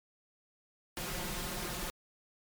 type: noise with comb filter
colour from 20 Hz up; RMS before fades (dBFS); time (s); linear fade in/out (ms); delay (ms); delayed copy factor
pink; -38; 0.97-1.9; 0; 5.6; +0.75
effects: MP3 96 kbps